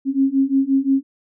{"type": "beating tone pair", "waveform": "sine", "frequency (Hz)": [267.7, 273.4], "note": ["C4", "C#4"], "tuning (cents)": [40, -24], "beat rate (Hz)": 5.7, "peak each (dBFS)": [-18, -17], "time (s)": [0.05, 1.03], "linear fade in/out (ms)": 50, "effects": []}